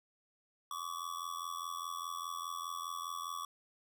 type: tone with amplitude modulation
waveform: square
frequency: 1137 Hz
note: C#6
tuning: 44 cents sharp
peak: -36 dBFS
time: 0.71-3.45 s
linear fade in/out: 2 ms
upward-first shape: sine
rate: 84.9 Hz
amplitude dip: 85%
effects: none